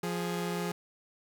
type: tone pair together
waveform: sawtooth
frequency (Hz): 174.78 / 415.3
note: F3 / G#4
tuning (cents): +2 / 0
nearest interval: octave + minor third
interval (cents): 1498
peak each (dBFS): -29 / -32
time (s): 0.03-0.72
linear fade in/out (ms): 5
effects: none